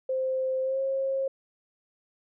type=tone with pitch glide; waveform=sine; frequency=522 to 537.9 Hz; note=C5 to C5; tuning=-4 to +48 cents; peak=-25 dBFS; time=0.09-1.28 s; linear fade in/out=5 ms; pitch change=+52 cents; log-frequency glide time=0.62-0.8 s; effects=none